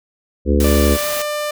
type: harmonic tone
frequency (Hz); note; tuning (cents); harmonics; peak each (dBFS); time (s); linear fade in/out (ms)
71.8; D2; -39; 1 / 3 / 4 / 5 / 6 / 7; -14 / -19 / -20 / -21 / -22 / -22; 0.45-0.98; 50
type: noise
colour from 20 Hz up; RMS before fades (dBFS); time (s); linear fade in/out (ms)
white; -25; 0.6-1.22; 2
type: tone with pitch glide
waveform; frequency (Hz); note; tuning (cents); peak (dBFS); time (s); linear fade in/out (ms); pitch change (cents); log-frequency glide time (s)
sawtooth; 588 to 595.9; D5 to D5; +2 to +25; -16; 0.64-1.51; 5; +23; 0.98-1.06
effects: none